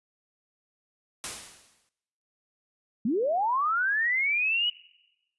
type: noise with exponential decay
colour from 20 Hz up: white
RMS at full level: -32 dBFS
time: 1.24-1.89 s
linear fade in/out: 0 ms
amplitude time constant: 140 ms
type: linear sweep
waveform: sine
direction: up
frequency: 196 to 2960 Hz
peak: -23 dBFS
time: 3.05-4.7 s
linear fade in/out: 5 ms
effects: noise-tail reverb RT60 1.0 s tail -22 dB re dry + resampled to 24000 Hz